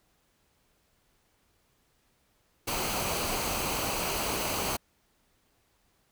pink noise with comb filter, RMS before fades -31 dBFS, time 2.67-4.77 s, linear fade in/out 10 ms, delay 0.56 ms, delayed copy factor -0.5, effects pink hiss -70 dBFS RMS until 6.11 s

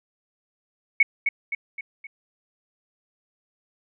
sine tone with echo, 2217 Hz, C#7, in tune, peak -12 dBFS, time 1-1.03 s, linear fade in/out 5 ms, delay 260 ms, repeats 4, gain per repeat -6 dB, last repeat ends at 2.07 s, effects none

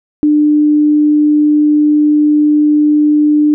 sine tone, 299 Hz, D4, 31 cents sharp, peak -6 dBFS, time 0.23-3.54 s, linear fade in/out 0 ms, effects none

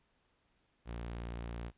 sawtooth tone, 58.27 Hz, A#1, in tune, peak -36 dBFS, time 0.85-1.72 s, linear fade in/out 50 ms, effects pink hiss -75 dBFS RMS until 1.77 s + resampled to 8000 Hz

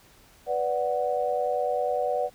sine chord, B minor, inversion none, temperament equal with one note detuned, 493.9 / 583.9 / 740 Hz, B4 / D5 / F#5, 0 / -10 / 0 cents, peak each -28 dBFS, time 0.46-2.3 s, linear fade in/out 50 ms, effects pink hiss -56 dBFS RMS until 2.34 s

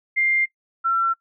sine tone pair in turn, 2100 / 1352.3 Hz, C7 / E6, +6 / +44 cents, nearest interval minor sixth, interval 762 cents, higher first, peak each -17 dBFS, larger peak neither, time 0.16-0.46 / 0.84-1.14 s, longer neither, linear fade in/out 20 ms, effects noise-tail reverb RT60 0.1 s tail -20 dB re dry

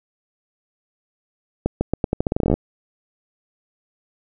accelerating click train, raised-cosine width 2 ms, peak -5 dBFS, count 17, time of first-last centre 1.66-2.54 s, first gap 150 ms, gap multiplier 0.84, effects none

